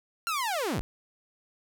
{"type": "linear sweep", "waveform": "sawtooth", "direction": "down", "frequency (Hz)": [1396.9, 34.52], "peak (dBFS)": -24, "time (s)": [0.27, 0.81], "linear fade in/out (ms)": 0, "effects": []}